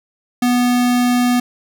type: tone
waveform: square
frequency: 245.6 Hz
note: B3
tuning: 9 cents flat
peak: -13 dBFS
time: 0.42-1.4 s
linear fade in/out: 5 ms
effects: none